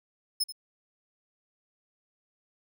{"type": "tone with echo", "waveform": "sawtooth", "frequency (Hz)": 5180, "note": "E8", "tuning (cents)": -31, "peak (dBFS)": -22, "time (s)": [0.4, 0.44], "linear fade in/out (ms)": 10, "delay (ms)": 84, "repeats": 1, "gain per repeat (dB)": -13, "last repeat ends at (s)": 0.524, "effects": []}